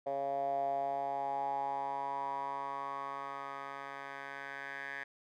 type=tone with band-pass filter sweep; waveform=10% pulse; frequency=138.59 Hz; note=C#3; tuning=in tune; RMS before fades=-38 dBFS; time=0.06-5.04 s; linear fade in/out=10 ms; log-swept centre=620 to 1700 Hz; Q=7.3; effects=none